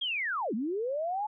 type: linear two-way sweep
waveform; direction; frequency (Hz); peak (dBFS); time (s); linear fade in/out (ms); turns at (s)
sine; down then up; 3314 to 200 to 865; -29; 0.01-1.27; 10; 0.54
effects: none